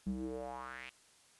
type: tone with band-pass filter sweep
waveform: square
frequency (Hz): 63.8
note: C2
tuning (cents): -43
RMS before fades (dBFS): -42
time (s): 0.06-0.9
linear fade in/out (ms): 10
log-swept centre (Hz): 180 to 2700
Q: 4.3
effects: white hiss -65 dBFS RMS until 1.39 s + resampled to 24000 Hz